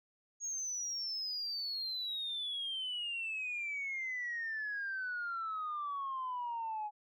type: exponential sweep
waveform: sine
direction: down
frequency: 6645 to 830.6 Hz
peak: -35 dBFS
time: 0.4-6.91 s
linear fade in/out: 50 ms
effects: tanh soft clip ceiling -32 dBFS